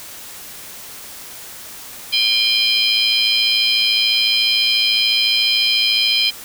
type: tone cluster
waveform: sine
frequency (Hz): 2404 / 3093 / 3207 / 4101 / 5000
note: D7 / G7 / G7 / C8 / D#8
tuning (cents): +40 / -24 / +39 / -36 / +8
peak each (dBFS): -20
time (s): 2.12-6.31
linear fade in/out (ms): 20
effects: white hiss -35 dBFS RMS until 6.44 s